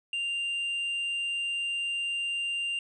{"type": "tone", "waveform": "triangle", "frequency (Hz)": 2788, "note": "F7", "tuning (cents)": -4, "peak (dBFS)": -27, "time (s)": [0.13, 2.79], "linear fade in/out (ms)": 2, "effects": ["resampled to 24000 Hz"]}